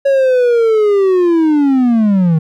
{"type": "linear sweep", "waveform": "triangle", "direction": "down", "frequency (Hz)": [557, 154.1], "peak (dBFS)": -6, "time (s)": [0.05, 2.39], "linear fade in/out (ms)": 10, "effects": []}